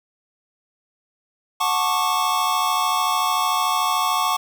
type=chord; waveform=square; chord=D major seventh; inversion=first; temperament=just; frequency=734.2 / 881 / 1101.2 / 1174.7 Hz; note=F#5 / A5 / C#6 / D6; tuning=-14 / +2 / -12 / 0 cents; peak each=-27 / -26 / -22 / -27 dBFS; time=1.6-4.37 s; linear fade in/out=10 ms; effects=8-bit